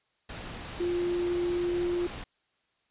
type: tone in noise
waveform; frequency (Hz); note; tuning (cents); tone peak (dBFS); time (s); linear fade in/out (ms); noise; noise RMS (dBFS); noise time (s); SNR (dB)
sine; 350.6; F4; +7; -26; 0.8-2.07; 5; pink; -40; 0.29-2.24; +11
effects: white hiss -73 dBFS RMS until 2.9 s + resampled to 8000 Hz